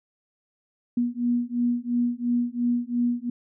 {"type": "beating tone pair", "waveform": "sine", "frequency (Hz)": [239.7, 242.6], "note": ["A#3", "B3"], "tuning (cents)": [48, -31], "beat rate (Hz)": 2.9, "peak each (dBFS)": -25, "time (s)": [0.97, 3.3], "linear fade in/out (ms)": 5, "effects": []}